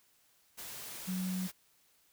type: tone in noise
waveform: sine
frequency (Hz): 185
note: F#3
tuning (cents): 0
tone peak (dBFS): -33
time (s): 1.07-1.48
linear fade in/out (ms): 20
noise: white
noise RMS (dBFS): -45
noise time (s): 0.57-1.52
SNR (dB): +9
effects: white hiss -69 dBFS RMS until 2.12 s